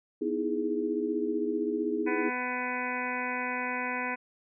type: chord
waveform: sine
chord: E major seventh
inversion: second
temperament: equal with one note detuned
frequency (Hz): 246.9 / 314 / 329.6 / 415.3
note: B3 / D#4 / E4 / G#4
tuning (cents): 0 / +16 / 0 / 0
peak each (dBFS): -35 / -32 / -34 / -31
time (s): 0.21-2.3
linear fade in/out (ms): 10
type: harmonic tone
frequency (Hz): 249.5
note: B3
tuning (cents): +18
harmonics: 1 / 2 / 3 / 4 / 6 / 7 / 8 / 9 / 10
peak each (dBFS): -38 / -40 / -40 / -36 / -38 / -41 / -38 / -40 / -39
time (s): 2.06-4.16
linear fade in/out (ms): 20
effects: none